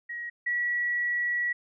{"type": "tone pair in turn", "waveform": "sine", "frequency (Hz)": [1900, 1933.2], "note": ["A#6", "B6"], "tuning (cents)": [33, -38], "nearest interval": "unison", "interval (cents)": 29, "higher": "second", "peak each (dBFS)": [-33, -25], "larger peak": "second", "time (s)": [[0.09, 0.3], [0.46, 1.53]], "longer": "second", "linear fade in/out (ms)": 10, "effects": []}